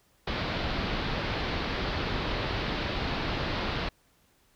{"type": "low-pass noise", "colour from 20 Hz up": "pink", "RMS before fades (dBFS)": -31, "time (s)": [0.27, 3.89], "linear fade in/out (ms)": 5, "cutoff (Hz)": 4600, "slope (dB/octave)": 48, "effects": ["pink hiss -66 dBFS RMS until 4.55 s"]}